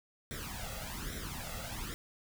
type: noise with flanger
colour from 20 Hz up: pink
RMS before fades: -41 dBFS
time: 0.31-1.94 s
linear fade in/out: 0 ms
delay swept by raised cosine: 0.53 to 1.53 ms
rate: 1.2 Hz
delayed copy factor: +0.75
effects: none